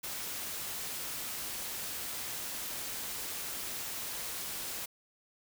white noise, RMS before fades -39 dBFS, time 0.03-4.86 s, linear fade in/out 10 ms, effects none

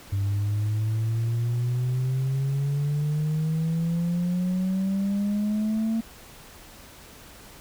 sine exponential sweep, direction up, 98 to 226.4 Hz, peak -20 dBFS, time 0.12-6.01 s, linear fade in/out 10 ms, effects tanh soft clip ceiling -21 dBFS + pink hiss -47 dBFS RMS until 7.6 s

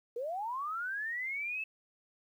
sine linear sweep, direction up, 451.6 to 2641 Hz, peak -34 dBFS, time 0.16-1.64 s, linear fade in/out 5 ms, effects 11-bit

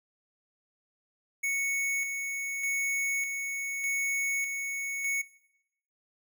square tone with tremolo, 2216 Hz, C#7, 1 cent flat, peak -28 dBFS, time 1.43-5.22 s, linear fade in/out 10 ms, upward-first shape square, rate 0.83 Hz, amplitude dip 40%, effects noise-tail reverb RT60 0.8 s tail -19 dB re dry

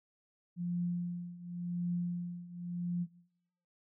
sine tone with tremolo, 175 Hz, F3, 4 cents sharp, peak -30 dBFS, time 0.56-3.07 s, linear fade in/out 50 ms, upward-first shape triangle, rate 0.91 Hz, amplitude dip 85%, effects noise-tail reverb RT60 0.8 s tail -22 dB re dry

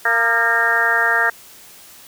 harmonic tone with a mistuned harmonic, 230.8 Hz, A#3, 17 cents flat, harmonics 2 / 3 / 4 / 5 / 6 / 7 / 8, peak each -28 / -24 / -25 / -26 / -22 / -18 / -18 dBFS, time 0.05-1.3 s, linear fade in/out 5 ms, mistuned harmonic 5, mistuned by +62 cents, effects white hiss -43 dBFS RMS until 2.07 s

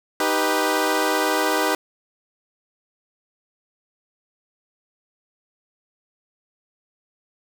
15% pulse chord, Eb augmented, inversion none, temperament equal, 311.1 / 392 / 493.9 Hz, Eb4 / G4 / B4, 0 / 0 / 0 cents, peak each -17 dBFS, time 0.2-1.75 s, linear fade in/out 2 ms, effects none

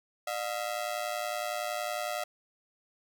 sawtooth ring-modulated tone, 659.3 Hz, E5, in tune, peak -25 dBFS, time 0.27-2.24 s, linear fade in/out 5 ms, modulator 55.4 Hz, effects none

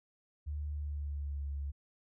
sine tone with pitch glide, 74 to 70.58 Hz, D2 to C#2, +14 to +32 cents, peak -35 dBFS, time 0.46-1.72 s, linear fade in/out 20 ms, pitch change -82 cents, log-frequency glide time 0.71-1.46 s, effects none

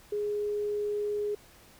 sine tone, 415.3 Hz, G#4, in tune, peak -28 dBFS, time 0.12-1.35 s, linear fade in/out 5 ms, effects pink hiss -56 dBFS RMS until 1.79 s

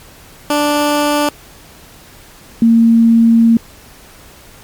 15% pulse / sine tone pair in turn, 293.7 / 229.4 Hz, D4 / A#3, 0 / -28 cents, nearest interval major third, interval 428 cents, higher first, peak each -5 dBFS, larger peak neither, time 0.5-1.29 / 2.62-3.57 s, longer second, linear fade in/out 2 ms, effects pink hiss -40 dBFS RMS until 4.63 s + MP3 96 kbps

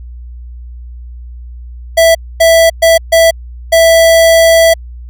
square tone bursts at uneven times, 659.3 Hz, E5, in tune, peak -4 dBFS, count 5, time 1.97-2.15 / 2.4-2.7 / 2.82-2.98 / 3.12-3.31 / 3.72-4.74 s, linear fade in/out 10 ms, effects added 60 Hz sine -25 dBFS peak until 5.09 s

